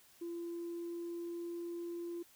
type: tone with pitch glide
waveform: sine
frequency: 341.2 to 343.4 Hz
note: F4 to F4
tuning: -40 to -29 cents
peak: -38 dBFS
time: 0.21-2.23 s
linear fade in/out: 10 ms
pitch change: +11 cents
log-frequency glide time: 0.34-1.8 s
effects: tanh soft clip ceiling -36 dBFS + white hiss -64 dBFS RMS until 2.35 s